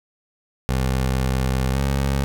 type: tone with pitch glide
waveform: 20% pulse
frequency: 65 to 68.19 Hz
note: C2 to C#2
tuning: -11 to -28 cents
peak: -14 dBFS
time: 0.69-2.24 s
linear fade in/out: 0 ms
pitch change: +83 cents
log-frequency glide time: 1.72-1.78 s
effects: none